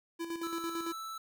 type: tone with tremolo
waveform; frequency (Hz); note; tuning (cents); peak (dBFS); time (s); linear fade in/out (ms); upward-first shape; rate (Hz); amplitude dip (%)
square; 334.9; E4; +27; -35; 0.19-0.93; 20; square; 8.9; 55
type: tone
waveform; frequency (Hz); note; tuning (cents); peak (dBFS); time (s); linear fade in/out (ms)
square; 1318.5; E6; 0; -40; 0.43-1.18; 5
effects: 11-bit